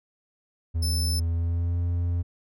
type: tone with pitch glide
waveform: triangle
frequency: 82.41 to 86.61 Hz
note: E2 to F2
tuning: 0 to -14 cents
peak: -21 dBFS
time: 0.74-2.23 s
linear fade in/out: 20 ms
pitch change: +86 cents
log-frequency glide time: 1.09-1.78 s
type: tone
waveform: sawtooth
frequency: 5274 Hz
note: E8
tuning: in tune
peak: -26 dBFS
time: 0.82-1.2 s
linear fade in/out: 10 ms
effects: none